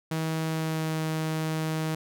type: tone with pitch glide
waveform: sawtooth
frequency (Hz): 160 to 158.16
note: D#3 to D#3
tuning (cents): +49 to +29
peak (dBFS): -23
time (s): 0.11-1.95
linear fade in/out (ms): 5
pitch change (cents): -20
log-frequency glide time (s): 0.48-1
effects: none